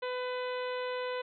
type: harmonic tone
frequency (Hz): 501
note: B4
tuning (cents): +25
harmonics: 1 / 2 / 3 / 4 / 5 / 6 / 7 / 8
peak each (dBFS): -34 / -40 / -44 / -46 / -48 / -50 / -51 / -52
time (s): 0.02-1.22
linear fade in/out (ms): 10
effects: none